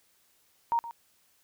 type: tone with echo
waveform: sine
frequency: 932.3 Hz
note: A#5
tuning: in tune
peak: -23 dBFS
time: 0.72-0.79 s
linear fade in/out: 0 ms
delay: 120 ms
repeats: 1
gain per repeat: -14 dB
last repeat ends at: 0.91 s
effects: white hiss -67 dBFS RMS until 1.43 s